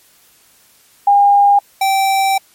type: tone pair in turn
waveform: sine / square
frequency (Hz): 808 / 777.2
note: G#5 / G5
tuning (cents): -48 / -15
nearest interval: minor second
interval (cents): 67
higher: first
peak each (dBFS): -6 / -12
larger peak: first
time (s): 1.07-1.59 / 1.81-2.38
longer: second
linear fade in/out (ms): 5
effects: white hiss -50 dBFS RMS until 2.54 s + MP3 64 kbps